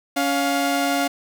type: tone pair together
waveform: sawtooth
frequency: 279.7 / 704.8 Hz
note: C#4 / F5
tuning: +16 / +16 cents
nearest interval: octave + major third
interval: 1600 cents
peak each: -18 dBFS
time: 0.16-1.08 s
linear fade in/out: 10 ms
effects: 8-bit